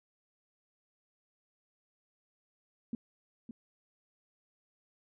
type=tone with echo; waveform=sine; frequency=233.1 Hz; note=A#3; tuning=in tune; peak=-32 dBFS; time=2.93-2.95 s; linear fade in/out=2 ms; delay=560 ms; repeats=1; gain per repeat=-9 dB; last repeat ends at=3.51 s; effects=none